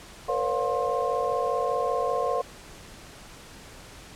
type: tone cluster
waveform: sine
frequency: 461.8 / 507 / 562 / 712 / 1061 Hz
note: A#4 / B4 / C#5 / F5 / C6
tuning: -16 / +45 / +24 / +33 / +24 cents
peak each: -30 dBFS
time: 0.28-2.42 s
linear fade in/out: 10 ms
effects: pink hiss -46 dBFS RMS until 4.15 s + low-pass 10000 Hz 12 dB/octave